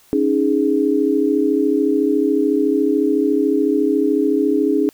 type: chord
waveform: sine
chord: C# suspended second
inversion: none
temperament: equal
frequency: 277.2 / 311.1 / 415.3 Hz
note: C#4 / D#4 / G#4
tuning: 0 / 0 / 0 cents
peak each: -18 dBFS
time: 0.13-4.89 s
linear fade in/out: 0 ms
effects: white hiss -52 dBFS RMS until 4.93 s